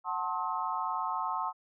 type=chord; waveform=sine; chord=F# diminished seventh; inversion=none; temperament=just; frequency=740 / 888 / 1065.6 / 1278.7 Hz; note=F#5 / A5 / C6 / Eb6; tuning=0 / +16 / +31 / +47 cents; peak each=-38 / -35 / -34 / -37 dBFS; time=0.04-1.53 s; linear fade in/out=50 ms; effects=none